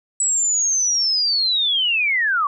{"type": "linear sweep", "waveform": "sine", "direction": "down", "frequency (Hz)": [7902, 1108.7], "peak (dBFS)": -16, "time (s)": [0.2, 2.47], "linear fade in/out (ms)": 2, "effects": []}